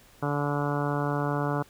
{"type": "harmonic tone", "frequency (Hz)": 144.7, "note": "D3", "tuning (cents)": -25, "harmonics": [1, 2, 3, 4, 5, 6, 7, 8, 9, 10], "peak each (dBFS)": [-29, -32, -34, -35, -36, -37, -37, -38, -39, -39], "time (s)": [0.22, 1.63], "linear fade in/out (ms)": 10, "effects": ["pink hiss -56 dBFS RMS until 1.69 s"]}